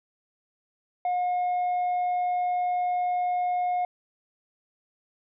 sine tone with tanh clipping, 719 Hz, F#5, 50 cents flat, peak -24 dBFS, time 1.05-3.85 s, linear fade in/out 2 ms, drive 2 dB, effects none

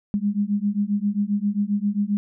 sine beating tone pair, 200.8 / 208.3 Hz, G3 / G#3, +42 / +5 cents, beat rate 7.5 Hz, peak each -23 dBFS, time 0.14-2.17 s, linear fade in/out 0 ms, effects none

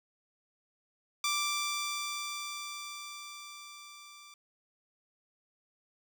10% pulse tone with level ramp, 1174.7 Hz, D6, in tune, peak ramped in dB -20 to -43 dBFS, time 1.24-4.34 s, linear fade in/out 2 ms, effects none

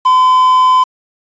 triangle tone with quantisation, 1020 Hz, C6, 44 cents flat, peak -4 dBFS, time 0.05-0.84 s, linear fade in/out 10 ms, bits 5, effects resampled to 16000 Hz

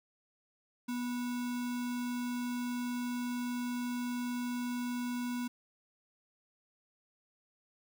sine tone with sample-and-hold, 244.3 Hz, B3, 19 cents flat, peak -33 dBFS, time 0.88-5.48 s, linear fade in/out 10 ms, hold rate 1225 Hz, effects none

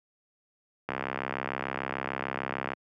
click train, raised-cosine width 0.5 ms, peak -15 dBFS, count 124, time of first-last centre 0.89-2.734 s, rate 66.7 Hz, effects high-pass 150 Hz 12 dB/octave

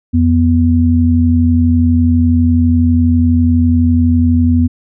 sine tone pair together, 85.99 / 245.9 Hz, F2 / B3, -26 / -7 cents, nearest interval octave + tritone, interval 1819 cents, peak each -10 dBFS, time 0.13-4.68 s, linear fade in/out 20 ms, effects none

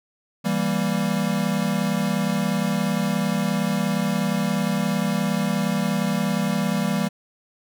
square chord, E diminished, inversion none, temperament equal, 164.81 / 196 / 233.1 Hz, E3 / G3 / Bb3, 0 / 0 / 0 cents, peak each -27 / -24 / -27 dBFS, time 0.44-7.09 s, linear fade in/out 20 ms, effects none

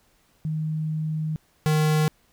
sine / square tone pair in turn, 156.1 / 154.13 Hz, D#3 / D#3, +6 / -16 cents, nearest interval unison, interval 22 cents, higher first, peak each -24 / -19 dBFS, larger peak second, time 0.45-1.36 / 1.66-2.08 s, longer first, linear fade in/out 0 ms, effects pink hiss -63 dBFS RMS until 2.32 s

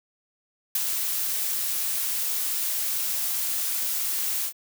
blue noise with ADSR envelope, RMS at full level -23 dBFS, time 0.75-4.53 s, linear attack 4 ms, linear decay 31 ms, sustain -4 dB, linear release 82 ms, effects none

